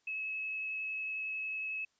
sine tone with vibrato, 2583 Hz, E7, 36 cents flat, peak -35 dBFS, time 0.07-1.85 s, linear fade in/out 5 ms, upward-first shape triangle, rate 11 Hz, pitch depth 10 cents each way, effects white hiss -75 dBFS RMS until 1.99 s + resampled to 16000 Hz

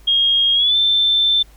sine tone with pitch glide, 3254 to 3549 Hz, G#7 to A7, -36 to +14 cents, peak -12 dBFS, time 0.07-1.43 s, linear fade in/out 10 ms, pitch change +150 cents, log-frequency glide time 0.54-0.76 s, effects added 50 Hz sine -43 dBFS peak until 1.56 s + pink hiss -52 dBFS RMS until 1.56 s

